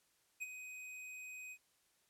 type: tone with ADSR envelope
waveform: square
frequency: 2509 Hz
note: D#7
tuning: 14 cents sharp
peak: -39 dBFS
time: 0.4-1.58 s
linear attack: 24 ms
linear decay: 28 ms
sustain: -9 dB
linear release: 62 ms
effects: white hiss -75 dBFS RMS until 2.09 s + low-pass 12000 Hz 12 dB/octave